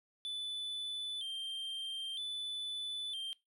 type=tone with vibrato; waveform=triangle; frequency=3322 Hz; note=G#7; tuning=in tune; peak=-36 dBFS; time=0.25-3.33 s; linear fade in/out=0 ms; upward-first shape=square; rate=0.52 Hz; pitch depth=85 cents each way; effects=noise-tail reverb RT60 0.2 s tail -21 dB re dry